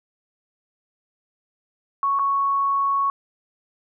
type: tone with dropouts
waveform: sine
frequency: 1108.7 Hz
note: C#6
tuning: in tune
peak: -18 dBFS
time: 2.03-3.1 s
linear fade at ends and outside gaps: 1 ms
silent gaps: 2.189-2.194 s
effects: none